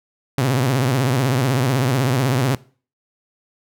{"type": "tone with vibrato", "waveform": "sawtooth", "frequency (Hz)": 129.6, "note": "C3", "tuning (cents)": -16, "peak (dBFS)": -12, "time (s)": [0.38, 2.55], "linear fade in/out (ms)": 2, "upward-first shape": "sine", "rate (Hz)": 16, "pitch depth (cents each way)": 150, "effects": ["noise-tail reverb RT60 0.4 s tail -21 dB re dry"]}